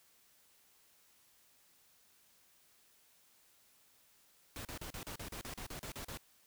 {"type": "noise bursts", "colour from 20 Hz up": "pink", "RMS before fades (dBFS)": -45, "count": 13, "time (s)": [4.56, 6.173], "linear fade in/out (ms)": 0, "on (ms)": 89, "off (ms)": 38, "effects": ["white hiss -68 dBFS RMS until 6.46 s"]}